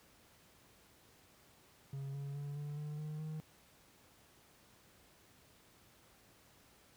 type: tone with pitch steps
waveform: triangle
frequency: 137.5 / 140.39 / 143.34 / 146.35 / 149.43 / 152.57 / 155.77 Hz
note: C#3 / C#3 / D3 / D3 / D3 / D#3 / D#3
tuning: -14 / +22 / -42 / -6 / +30 / -34 / +2 cents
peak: -38 dBFS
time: 1.93-3.4 s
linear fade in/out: 0 ms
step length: 210 ms
effects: pink hiss -65 dBFS RMS until 6.96 s + high-pass 60 Hz 12 dB/octave